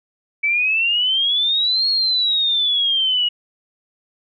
sine exponential two-way sweep, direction up then down, 2285 to 4328 to 2888 Hz, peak -15 dBFS, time 0.43-3.29 s, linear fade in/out 10 ms, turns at 1.89 s, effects none

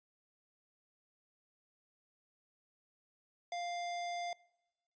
square tone, 698.5 Hz, F5, in tune, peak -38 dBFS, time 3.52-4.33 s, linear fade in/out 2 ms, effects noise-tail reverb RT60 0.9 s tail -23 dB re dry + resampled to 16000 Hz

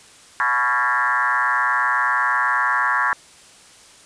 sine tone with frequency modulation, 1373 Hz, F6, 30 cents flat, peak -16 dBFS, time 0.4-3.13 s, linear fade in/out 0 ms, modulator 128 Hz, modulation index 3.5, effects white hiss -47 dBFS RMS until 4.05 s + resampled to 22050 Hz

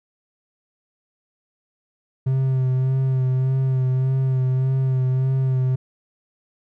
triangle tone with vibrato, 130.81 Hz, C3, in tune, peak -15 dBFS, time 2.26-5.76 s, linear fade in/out 10 ms, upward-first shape sine, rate 1.7 Hz, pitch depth 28 cents each way, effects none

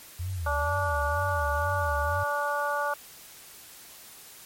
sine tone with vibrato, 82.41 Hz, E2, in tune, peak -29 dBFS, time 0.19-2.24 s, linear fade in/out 10 ms, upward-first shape sine, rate 2.1 Hz, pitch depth 240 cents each way
harmonic tone, 290 Hz, D4, 22 cents flat, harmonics 2 / 3 / 4 / 5, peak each -31 / -31 / -31 / -31 dBFS, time 0.46-2.94 s, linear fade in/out 5 ms
effects white hiss -48 dBFS RMS until 4.45 s + MP3 64 kbps

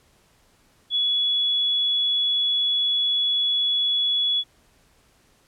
sine tone, 3389 Hz, G#7, 34 cents sharp, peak -19 dBFS, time 0.9-4.44 s, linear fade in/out 50 ms, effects pink hiss -60 dBFS RMS until 5.47 s + low-pass 12000 Hz 12 dB/octave

